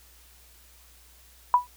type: tone with exponential decay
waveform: sine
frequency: 984 Hz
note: B5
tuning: 7 cents flat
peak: -11 dBFS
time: 1.54-1.67 s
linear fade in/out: 1 ms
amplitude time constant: 27 ms
effects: added 60 Hz sine -56 dBFS peak until 1.76 s + white hiss -56 dBFS RMS until 1.76 s